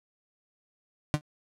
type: tone with exponential decay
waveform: 35% pulse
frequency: 150 Hz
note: D3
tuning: 37 cents sharp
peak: -16 dBFS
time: 1.14-1.21 s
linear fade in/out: 0 ms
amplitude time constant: 15 ms
effects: low-pass 10000 Hz 12 dB/octave